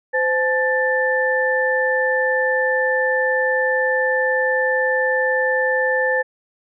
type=tone cluster; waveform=sine; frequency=515 / 859 / 1770 Hz; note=C5 / A5 / A6; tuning=-28 / -42 / +10 cents; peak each=-19 / -26 / -19 dBFS; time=0.13-6.23 s; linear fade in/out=20 ms; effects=none